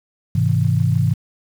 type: chord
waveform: sine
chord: Ab augmented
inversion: none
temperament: just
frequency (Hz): 103.83 / 129.78 / 162.23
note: Ab2 / C3 / E3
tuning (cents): 0 / -14 / -27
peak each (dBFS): -18 / -18 / -19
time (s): 0.35-1.14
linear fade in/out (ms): 5
effects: 7-bit